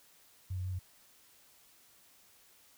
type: tone with pitch steps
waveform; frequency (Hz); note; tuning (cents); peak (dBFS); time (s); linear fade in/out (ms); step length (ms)
sine; 92.9 / 91.7 / 92.9 / 91.5; F#2 / F#2 / F#2 / F#2; +7 / -15 / +7 / -19; -34; 0.5-0.792; 10; 73
effects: white hiss -63 dBFS RMS until 2.77 s